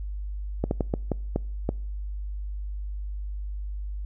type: slowing click train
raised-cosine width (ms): 2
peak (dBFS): -11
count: 7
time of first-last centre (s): 0.64-1.691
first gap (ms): 71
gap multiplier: 1.36
effects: noise-tail reverb RT60 0.6 s tail -26 dB re dry + added 50 Hz sine -30 dBFS peak until 4.05 s